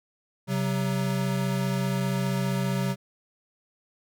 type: tone pair together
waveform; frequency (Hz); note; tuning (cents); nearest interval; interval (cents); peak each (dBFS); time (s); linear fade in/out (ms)
square; 133 / 188.09; C3 / F#3; +29 / +29; tritone; 600; -28; 0.47-2.96; 50
effects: none